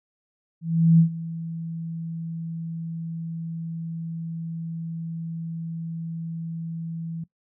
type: tone with ADSR envelope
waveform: sine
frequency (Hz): 164.81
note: E3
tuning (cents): 0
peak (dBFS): -11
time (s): 0.61-7.24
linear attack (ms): 380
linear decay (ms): 98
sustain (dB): -18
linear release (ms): 6
effects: noise-tail reverb RT60 0.1 s tail -19 dB re dry